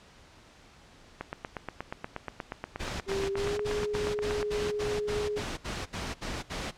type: click train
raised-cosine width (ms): 0.5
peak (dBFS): -19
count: 28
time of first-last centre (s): 1.21-4.428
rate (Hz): 8.39
type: noise bursts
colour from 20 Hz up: pink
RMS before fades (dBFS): -35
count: 14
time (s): 2.79-6.715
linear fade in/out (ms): 20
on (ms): 220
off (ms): 65
type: tone with pitch glide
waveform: sine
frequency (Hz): 392 to 417.7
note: G4 to G#4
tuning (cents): 0 to +10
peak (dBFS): -29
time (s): 3.06-5.42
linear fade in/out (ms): 50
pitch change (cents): +110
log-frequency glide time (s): 3.3-3.6
effects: pink hiss -55 dBFS RMS until 6.77 s + low-pass 6000 Hz 12 dB/octave